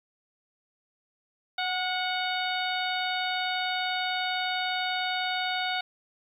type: harmonic tone with a mistuned harmonic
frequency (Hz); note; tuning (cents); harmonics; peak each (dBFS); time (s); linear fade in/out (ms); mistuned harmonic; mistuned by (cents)
739; F#5; -2; 1 / 2 / 3 / 4 / 5 / 6; -31 / -33 / -35 / -37 / -34 / -41; 1.58-5.81; 5; 2; -30
effects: 10-bit